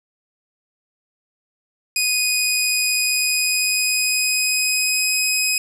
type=tone with pitch glide; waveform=15% pulse; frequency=2489 to 2522 Hz; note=D#7 to D#7; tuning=0 to +23 cents; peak=-10 dBFS; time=1.96-5.58 s; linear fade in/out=2 ms; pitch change=+23 cents; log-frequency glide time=2.96-5.2 s; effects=none